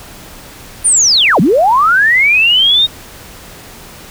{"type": "linear two-way sweep", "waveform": "sine", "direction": "down then up", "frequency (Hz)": [9530, 145.8, 3755], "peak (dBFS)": -6, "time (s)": [0.84, 2.87], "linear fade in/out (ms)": 20, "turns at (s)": 1.4, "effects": ["pink hiss -34 dBFS RMS until 4.1 s"]}